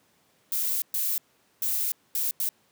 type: noise bursts at uneven times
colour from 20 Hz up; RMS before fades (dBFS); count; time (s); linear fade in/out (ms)
violet; -27; 5; 0.52-0.82 / 0.94-1.18 / 1.62-1.92 / 2.15-2.31 / 2.4-2.49; 2
effects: pink hiss -65 dBFS RMS until 2.71 s + high-pass 150 Hz 12 dB/octave